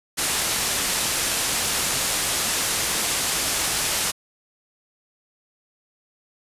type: low-pass noise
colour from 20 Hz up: white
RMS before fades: -24 dBFS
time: 0.17-4.12 s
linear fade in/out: 20 ms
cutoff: 11000 Hz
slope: 24 dB/octave
effects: resampled to 32000 Hz